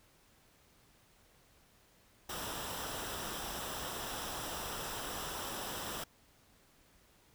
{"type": "noise with comb filter", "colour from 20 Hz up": "pink", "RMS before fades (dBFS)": -41, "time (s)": [2.29, 6.04], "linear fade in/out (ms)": 5, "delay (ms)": 0.45, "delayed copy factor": -0.55, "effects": ["pink hiss -66 dBFS RMS until 7.34 s"]}